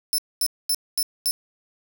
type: tone bursts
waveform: 15% pulse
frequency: 5300 Hz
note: E8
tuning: 9 cents sharp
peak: -14 dBFS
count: 5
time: 0.13-1.31 s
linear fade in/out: 0 ms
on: 52 ms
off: 230 ms
effects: none